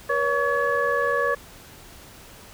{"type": "tone cluster", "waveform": "sine", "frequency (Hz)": [480.6, 561, 1130, 1701], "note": ["B4", "C#5", "C#6", "G#6"], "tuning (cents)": [-47, 21, 33, 41], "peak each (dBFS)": -25, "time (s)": [0.09, 1.35], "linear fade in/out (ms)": 10, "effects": ["tanh soft clip ceiling -10 dBFS", "pink hiss -46 dBFS RMS until 2.53 s"]}